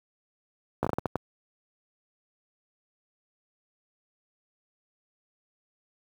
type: slowing click train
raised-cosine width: 1 ms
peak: -12 dBFS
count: 8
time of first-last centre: 0.83-1.157 s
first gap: 15 ms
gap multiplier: 1.37
effects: high-pass 80 Hz 12 dB/octave + 8-bit